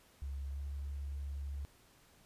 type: tone with pitch glide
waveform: sine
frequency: 69 to 70.37 Hz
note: C#2 to C#2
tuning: -7 to +27 cents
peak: -38 dBFS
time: 0.22-1.65 s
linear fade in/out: 0 ms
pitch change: +34 cents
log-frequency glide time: 0.52-0.58 s
effects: pink hiss -65 dBFS RMS until 2.25 s + resampled to 32000 Hz